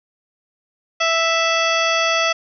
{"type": "harmonic tone with a mistuned harmonic", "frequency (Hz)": 659, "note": "E5", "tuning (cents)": -1, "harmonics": [1, 2, 3, 4, 5, 7, 8, 9], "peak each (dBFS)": [-21, -21, -24, -22, -24, -29, -31, -30], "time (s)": [1, 2.33], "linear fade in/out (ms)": 10, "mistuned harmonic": 5, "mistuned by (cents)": 26, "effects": []}